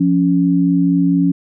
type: tone pair together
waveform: sine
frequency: 174.7 / 279 Hz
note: F3 / C#4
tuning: +1 / +11 cents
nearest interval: minor sixth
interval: 810 cents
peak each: -14 / -13 dBFS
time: 0-1.32 s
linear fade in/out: 10 ms
effects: none